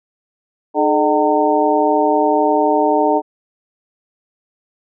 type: harmonic tone with a mistuned harmonic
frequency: 151.8 Hz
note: D#3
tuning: 42 cents flat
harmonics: 2 / 3 / 4 / 5 / 6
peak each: -18 / -18 / -18 / -18 / -18 dBFS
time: 0.74-3.22 s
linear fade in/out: 50 ms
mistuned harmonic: 3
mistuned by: -110 cents
effects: none